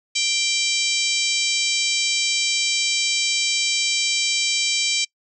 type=harmonic tone; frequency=784 Hz; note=G5; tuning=in tune; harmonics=3 / 4 / 5 / 6 / 7 / 8 / 9 / 10; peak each=-25 / -26 / -27 / -28 / -28 / -29 / -30 / -30 dBFS; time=0.15-5.05 s; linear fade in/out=10 ms; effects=noise-tail reverb RT60 0.1 s tail -24 dB re dry

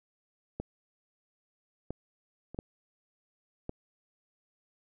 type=clicks; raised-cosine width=2 ms; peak=-21 / -22 / -30 / -21 / -22 dBFS; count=5; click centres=0.6 / 1.906 / 2.546 / 2.589 / 3.694 s; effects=none

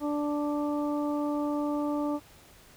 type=harmonic tone; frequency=293.7 Hz; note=D4; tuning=in tune; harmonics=1 / 2 / 3 / 4; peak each=-28 / -34 / -38 / -40 dBFS; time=0-2.2 s; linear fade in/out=50 ms; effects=pink hiss -55 dBFS RMS until 2.76 s

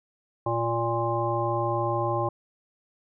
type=harmonic tone; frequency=116.6 Hz; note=A#2; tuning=1 cent sharp; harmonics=1 / 3 / 5 / 7 / 9; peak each=-30 / -30 / -30 / -30 / -30 dBFS; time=0.46-2.29 s; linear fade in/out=5 ms; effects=none

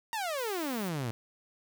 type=exponential sweep; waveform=sawtooth; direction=down; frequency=943 to 108.5 Hz; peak=-28 dBFS; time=0.13-1.11 s; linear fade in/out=0 ms
type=noise; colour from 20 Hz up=violet; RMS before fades=-45 dBFS; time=0.38-0.89 s; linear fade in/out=5 ms
effects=none

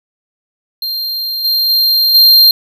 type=tone with level steps; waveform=square; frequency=4186 Hz; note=C8; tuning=in tune; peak=-17 / -11 / -9 / -4 dBFS; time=0.82-2.51 s; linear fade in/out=2 ms; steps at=1.44 / 1.69 / 2.14 s; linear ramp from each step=10 ms; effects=none

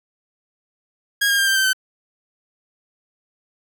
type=tone with pitch steps; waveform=sawtooth; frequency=1638 / 1616.4 / 1595.1 / 1574 / 1553.2 / 1532.7 Hz; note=G#6 / G#6 / G6 / G6 / G6 / G6; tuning=-24 / -47 / +30 / +7 / -16 / -39 cents; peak=-12 dBFS; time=1.21-1.732 s; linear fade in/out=10 ms; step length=87 ms; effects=none

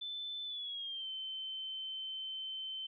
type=tone with pitch glide; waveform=sine; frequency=3520 to 3082 Hz; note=A7 to G7; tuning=0 to -30 cents; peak=-39 dBFS; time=0.01-2.87 s; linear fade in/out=10 ms; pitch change=-230 cents; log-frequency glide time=0.45-1.09 s; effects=none

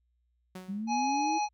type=tone with exponential decay; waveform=sawtooth; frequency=185 Hz; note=F#3; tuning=in tune; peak=-35 dBFS; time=0.55-0.97 s; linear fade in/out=5 ms; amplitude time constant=90 ms
type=linear sweep; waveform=sine; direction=up; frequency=189.1 to 329.6 Hz; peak=-32 dBFS; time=0.68-1.39 s; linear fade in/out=20 ms
type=harmonic tone; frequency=837 Hz; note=G#5; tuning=13 cents sharp; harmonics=1 / 3 / 5 / 7; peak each=-27 / -39 / -43 / -42 dBFS; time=0.87-1.49 s; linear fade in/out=50 ms
effects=added 60 Hz sine -70 dBFS peak until 1.53 s

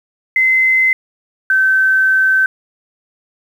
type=tone pair in turn; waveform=sine; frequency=2056 / 1540.3 Hz; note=C7 / G6; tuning=-31 / -31 cents; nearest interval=perfect fourth; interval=500 cents; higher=first; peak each=-9 dBFS; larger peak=neither; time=0.36-0.93 / 1.5-2.46 s; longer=second; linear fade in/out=2 ms; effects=7-bit

